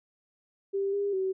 sine tone with pitch steps, 393.9 / 402.9 / 379.8 Hz, G4 / G4 / F#4, +8 / +48 / +45 cents, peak -26 dBFS, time 0.73-1.33 s, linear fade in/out 20 ms, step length 200 ms, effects none

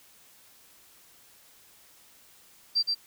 sine tone with echo, 4699 Hz, D8, in tune, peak -21 dBFS, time 2.75-2.83 s, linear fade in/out 20 ms, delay 120 ms, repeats 1, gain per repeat -3 dB, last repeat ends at 2.95 s, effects white hiss -57 dBFS RMS until 3.06 s

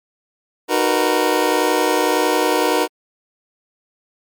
25% pulse chord, B major seventh, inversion first, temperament just, 308.7 / 370.4 / 463 / 493.9 Hz, D#4 / F#4 / A#4 / B4, -14 / +2 / -12 / 0 cents, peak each -17 dBFS, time 0.68-2.88 s, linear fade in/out 50 ms, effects MP3 96 kbps

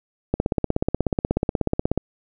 click train, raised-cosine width 2 ms, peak -6 dBFS, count 28, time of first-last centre 0.34-1.976 s, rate 16.5 Hz, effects none

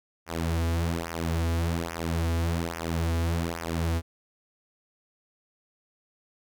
sawtooth tone with flanger, 83.4 Hz, E2, 21 cents sharp, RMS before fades -28 dBFS, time 0.26-4.02 s, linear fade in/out 50 ms, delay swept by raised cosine 0.24 to 5.44 ms, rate 1.2 Hz, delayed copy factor -0.85, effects none

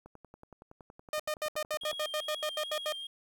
click train, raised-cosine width 1 ms, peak -36 dBFS, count 21, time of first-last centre 0.06-1.929 s, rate 10.7 Hz
sawtooth tone bursts, 610 Hz, D#5, 34 cents flat, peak -27 dBFS, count 13, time 1.13-2.924 s, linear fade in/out 2 ms, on 66 ms, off 78 ms
triangle tone with vibrato, 3254 Hz, G#7, 36 cents flat, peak -37 dBFS, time 1.81-3.07 s, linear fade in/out 5 ms, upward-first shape triangle, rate 2.4 Hz, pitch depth 42 cents each way
effects 11-bit

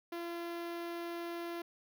sawtooth tone with notch filter, 341.6 Hz, F4, 38 cents flat, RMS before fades -41 dBFS, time 0.12-1.62 s, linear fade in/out 5 ms, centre 7700 Hz, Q 0.77, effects none

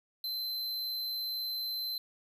square tone, 4081 Hz, C8, 44 cents flat, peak -34 dBFS, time 0.24-1.98 s, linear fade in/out 2 ms, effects none

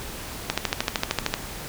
click train, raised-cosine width 0.2 ms, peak -4 dBFS, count 12, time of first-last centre 0.5-1.34 s, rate 13.1 Hz, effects pink hiss -36 dBFS RMS until 1.68 s

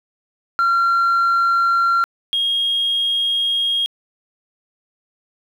sine tone pair in turn, 1373 / 3260 Hz, F6 / G#7, -30 / -33 cents, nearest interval octave + minor third, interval 1497 cents, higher second, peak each -11 / -15 dBFS, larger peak first, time 0.59-2.04 / 2.33-3.86 s, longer second, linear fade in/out 0 ms, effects tanh soft clip ceiling -12 dBFS + 8-bit

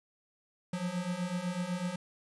square beating tone pair, 173.8 / 181.8 Hz, F3 / F#3, -8 / -30 cents, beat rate 8 Hz, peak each -38 / -35 dBFS, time 0.73-1.96 s, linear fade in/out 5 ms, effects resampled to 24000 Hz + 10-bit

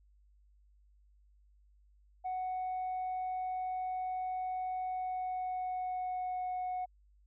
sine tone with pitch glide, 741 to 733.3 Hz, F#5 to F#5, +2 to -16 cents, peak -32 dBFS, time 2.24-6.86 s, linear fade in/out 20 ms, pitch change -18 cents, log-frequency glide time 4.85-6.44 s, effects tanh soft clip ceiling -32 dBFS + added 50 Hz sine -62 dBFS peak until 7.26 s

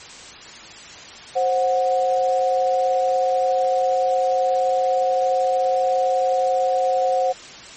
sine tone pair together, 527 / 736 Hz, C5 / F#5, +12 / -9 cents, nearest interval tritone, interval 579 cents, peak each -19 dBFS, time 1.35-7.33 s, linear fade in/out 20 ms, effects white hiss -39 dBFS RMS until 7.76 s + MP3 32 kbps

